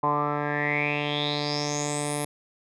10% pulse tone with low-pass filter sweep, 146.83 Hz, D3, in tune, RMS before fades -27 dBFS, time 0.03-2.25 s, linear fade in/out 5 ms, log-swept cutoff 980 to 11000 Hz, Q 9, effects none

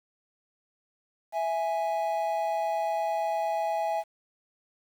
triangle tone pair together, 659.3 / 830.7 Hz, E5 / G#5, 0 / 0 cents, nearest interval major third, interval 400 cents, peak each -27 dBFS, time 1.32-4.04 s, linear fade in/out 50 ms, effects 9-bit

